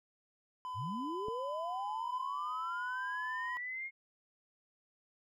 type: tone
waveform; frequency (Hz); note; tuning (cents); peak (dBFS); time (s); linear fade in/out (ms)
triangle; 1008; B5; +35; -37; 0.65-3.57; 0
type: linear sweep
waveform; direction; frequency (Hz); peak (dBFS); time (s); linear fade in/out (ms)
sine; up; 83 to 2159; -38; 0.74-3.91; 50
type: click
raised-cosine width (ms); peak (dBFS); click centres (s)
2; -31; 1.284
effects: none